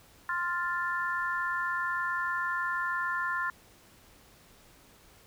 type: chord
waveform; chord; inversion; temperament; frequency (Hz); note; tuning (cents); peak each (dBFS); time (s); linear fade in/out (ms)
sine; F major; second; equal; 1046.5 / 1396.9 / 1760; C6 / F6 / A6; 0 / 0 / 0; -33; 0.29-3.5; 2
effects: pink hiss -58 dBFS RMS until 5.26 s